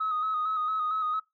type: tone with vibrato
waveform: sine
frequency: 1264 Hz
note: D#6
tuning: 27 cents sharp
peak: -25 dBFS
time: 0-1.2 s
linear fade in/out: 10 ms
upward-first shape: square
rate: 4.4 Hz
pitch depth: 30 cents each way
effects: noise-tail reverb RT60 0.2 s tail -23 dB re dry + tanh soft clip ceiling -22 dBFS